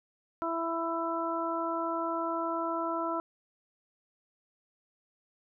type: harmonic tone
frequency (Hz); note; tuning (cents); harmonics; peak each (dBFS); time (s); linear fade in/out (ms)
331.8; E4; +11; 1 / 2 / 3 / 4; -35 / -35 / -35 / -35; 0.42-3.2; 0
effects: none